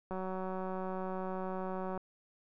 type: click train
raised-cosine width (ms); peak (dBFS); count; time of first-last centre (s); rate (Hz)
1; -26; 350; 0.11-1.976; 187
effects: none